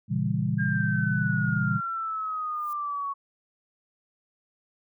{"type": "chord", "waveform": "sine", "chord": "A# diminished seventh", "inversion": "none", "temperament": "equal with one note detuned", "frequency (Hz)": [116.54, 138.59, 164.81, 199.19], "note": ["A#2", "C#3", "E3", "G3"], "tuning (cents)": [0, 0, 0, 28], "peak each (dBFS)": -29, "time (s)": [0.08, 1.81], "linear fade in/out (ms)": 50}
{"type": "linear sweep", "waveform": "sine", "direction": "down", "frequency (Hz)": [1615, 1108], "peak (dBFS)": -28, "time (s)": [0.58, 3.14], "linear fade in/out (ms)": 20}
{"type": "noise with exponential growth", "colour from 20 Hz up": "violet", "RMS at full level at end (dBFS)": -45, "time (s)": [2.46, 2.73], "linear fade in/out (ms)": 1, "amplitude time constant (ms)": 57}
{"effects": []}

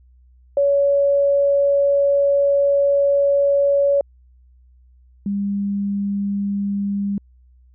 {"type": "tone pair in turn", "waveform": "sine", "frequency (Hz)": [563, 200.6], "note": ["C#5", "G3"], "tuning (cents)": [27, 40], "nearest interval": "octave + tritone", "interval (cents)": 1787, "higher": "first", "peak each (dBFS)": [-13, -19], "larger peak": "first", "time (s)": [[0.57, 4.01], [5.26, 7.18]], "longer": "first", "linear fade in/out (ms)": 2, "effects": ["added 62 Hz sine -48 dBFS peak until 7.74 s"]}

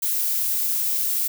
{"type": "noise", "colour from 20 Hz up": "violet", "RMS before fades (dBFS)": -23, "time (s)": [0.02, 1.28], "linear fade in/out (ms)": 10, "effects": []}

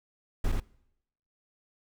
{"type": "noise with echo", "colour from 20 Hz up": "brown", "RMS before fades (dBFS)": -26, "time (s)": [0.44, 0.52], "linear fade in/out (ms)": 5, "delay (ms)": 81, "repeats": 1, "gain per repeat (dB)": -2, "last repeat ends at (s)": 0.601, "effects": ["noise-tail reverb RT60 0.8 s tail -23 dB re dry"]}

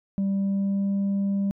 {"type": "tone with pitch glide", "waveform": "sine", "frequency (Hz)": [196, 198.05], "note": ["G3", "G3"], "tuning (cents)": [0, 18], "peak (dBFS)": -19, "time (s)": [0.18, 1.51], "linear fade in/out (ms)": 0, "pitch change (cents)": 18, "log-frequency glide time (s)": [0.3, 0.9], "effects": ["tanh soft clip ceiling -21 dBFS"]}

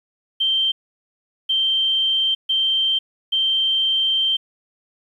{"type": "tone bursts at uneven times", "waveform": "sine", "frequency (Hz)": 3136, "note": "G7", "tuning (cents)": 0, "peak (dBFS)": -16, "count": 4, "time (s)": [[0.4, 0.72], [1.49, 2.35], [2.49, 2.99], [3.32, 4.37]], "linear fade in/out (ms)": 10, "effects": ["9-bit"]}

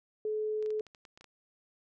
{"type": "tone", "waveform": "sine", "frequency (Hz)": 429.2, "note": "A4", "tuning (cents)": -43, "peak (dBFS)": -30, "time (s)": [0.25, 0.81], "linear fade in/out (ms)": 2}
{"type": "clicks", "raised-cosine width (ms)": 0.2, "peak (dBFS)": -36, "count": 10, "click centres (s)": [0.626, 0.661, 0.705, 0.796, 0.867, 0.948, 1.052, 1.175, 1.21, 1.243]}
{"effects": []}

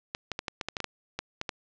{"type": "clicks", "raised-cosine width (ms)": 0.2, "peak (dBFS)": -14, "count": 12, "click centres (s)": [0.149, 0.317, 0.391, 0.482, 0.612, 0.686, 0.768, 0.803, 0.843, 1.19, 1.414, 1.492], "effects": ["low-pass 6000 Hz 12 dB/octave"]}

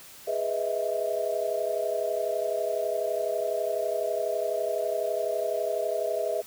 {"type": "chord", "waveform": "sine", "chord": "E major seventh", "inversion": "first", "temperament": "equal with one note detuned", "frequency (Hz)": [415.3, 493.9, 627.3, 659.3], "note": ["G#4", "B4", "D#5", "E5"], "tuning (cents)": [0, 0, 14, 0], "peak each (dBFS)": [-33, -33, -30, -30], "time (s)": [0.27, 6.42], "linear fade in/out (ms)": 10, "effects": ["white hiss -48 dBFS RMS until 6.46 s"]}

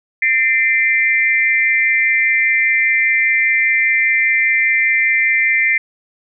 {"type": "tone with amplitude modulation", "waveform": "sine", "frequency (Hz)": 2080, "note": "C7", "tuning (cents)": -11, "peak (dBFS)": -7, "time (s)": [0.22, 5.78], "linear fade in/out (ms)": 5, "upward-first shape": "sine", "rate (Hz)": 275, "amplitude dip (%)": 100, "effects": []}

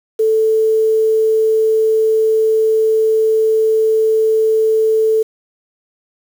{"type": "tone with quantisation", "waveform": "sine", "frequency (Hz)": 440, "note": "A4", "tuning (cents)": 0, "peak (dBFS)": -10, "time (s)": [0.19, 5.23], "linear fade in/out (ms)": 10, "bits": 6, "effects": []}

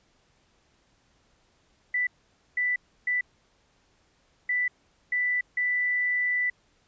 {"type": "tone bursts at uneven times", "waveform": "sine", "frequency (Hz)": 1981, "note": "B6", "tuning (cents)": 5, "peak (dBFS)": -23, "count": 6, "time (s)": [[1.94, 2.07], [2.57, 2.76], [3.07, 3.21], [4.49, 4.68], [5.12, 5.41], [5.57, 6.5]], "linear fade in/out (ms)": 5, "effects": ["pink hiss -66 dBFS RMS until 6.87 s", "resampled to 16000 Hz"]}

